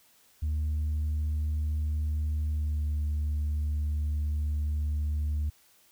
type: tone with pitch glide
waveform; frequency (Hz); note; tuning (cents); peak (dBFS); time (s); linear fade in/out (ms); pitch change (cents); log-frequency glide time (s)
sine; 76.1 to 74.79; D#2 to D2; -38 to +32; -24; 0.42-5.5; 10; -30; 2.51-2.84
effects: tanh soft clip ceiling -25 dBFS + white hiss -62 dBFS RMS until 5.91 s